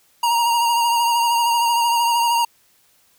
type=tone with vibrato; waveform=square; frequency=938 Hz; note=A#5; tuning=11 cents sharp; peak=-16 dBFS; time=0.23-2.45 s; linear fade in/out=5 ms; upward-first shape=triangle; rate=13 Hz; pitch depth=36 cents each way; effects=white hiss -58 dBFS RMS until 3.18 s